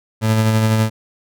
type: tone with tremolo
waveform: 30% pulse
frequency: 110 Hz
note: A2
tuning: in tune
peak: -9 dBFS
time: 0.21-0.9 s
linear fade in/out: 50 ms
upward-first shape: sine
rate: 12 Hz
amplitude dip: 30%
effects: none